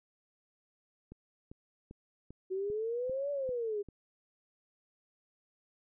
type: click train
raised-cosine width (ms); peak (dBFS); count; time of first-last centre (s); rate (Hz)
3; -35; 8; 1.12-3.887; 2.53
type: exponential two-way sweep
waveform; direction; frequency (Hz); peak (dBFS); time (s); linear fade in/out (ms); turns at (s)
sine; up then down; 370.4 to 580 to 399.5; -32; 2.5-3.83; 20; 3.31
effects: none